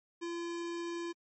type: tone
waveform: square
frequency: 341.4 Hz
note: F4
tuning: 39 cents flat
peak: -37 dBFS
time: 0.21-1.13 s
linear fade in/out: 20 ms
effects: MP3 32 kbps